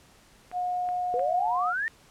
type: clicks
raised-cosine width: 0.5 ms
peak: -29 dBFS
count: 3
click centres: 0.515 / 0.889 / 1.194 s
type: tone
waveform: sine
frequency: 721 Hz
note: F#5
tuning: 45 cents flat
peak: -26 dBFS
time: 0.52-1.74 s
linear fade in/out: 50 ms
type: exponential sweep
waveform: sine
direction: up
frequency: 472.9 to 1864.7 Hz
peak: -26 dBFS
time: 1.14-1.88 s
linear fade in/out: 0 ms
effects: pink hiss -57 dBFS RMS until 2.1 s + low-pass 11000 Hz 12 dB/octave